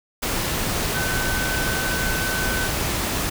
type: tone in noise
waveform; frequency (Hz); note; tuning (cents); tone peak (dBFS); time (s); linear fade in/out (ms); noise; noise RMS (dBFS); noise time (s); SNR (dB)
sine; 1520; F#6; +46; -26; 0.94-2.68; 10; pink; -24; 0.22-3.3; -5
effects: none